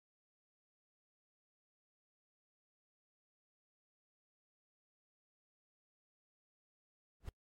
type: noise with exponential growth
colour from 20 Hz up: brown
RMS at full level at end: -39 dBFS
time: 7.2-7.29 s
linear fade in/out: 2 ms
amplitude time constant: 19 ms
effects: noise-tail reverb RT60 0.1 s tail -25 dB re dry + MP3 64 kbps